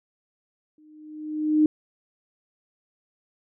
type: tone with exponential growth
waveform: sine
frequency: 306.2 Hz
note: D#4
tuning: 28 cents flat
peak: -13 dBFS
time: 0.78-1.66 s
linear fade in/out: 2 ms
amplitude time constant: 190 ms
effects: none